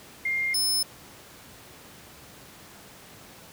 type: tone pair in turn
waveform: sine / sawtooth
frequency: 2115 / 5220 Hz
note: C7 / E8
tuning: +18 / -18 cents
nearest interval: octave + major third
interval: 1564 cents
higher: second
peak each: -24 / -20 dBFS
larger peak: second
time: 0.25-0.54 / 0.54-0.83 s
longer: neither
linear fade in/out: 5 ms
effects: pink hiss -48 dBFS RMS until 3.52 s + high-pass 80 Hz 12 dB/octave